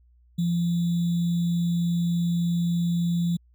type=tone with sample-and-hold; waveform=sine; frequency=171.7 Hz; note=F3; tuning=29 cents flat; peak=-21 dBFS; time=0.38-3.37 s; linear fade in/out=10 ms; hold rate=3675 Hz; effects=added 60 Hz sine -55 dBFS peak until 3.54 s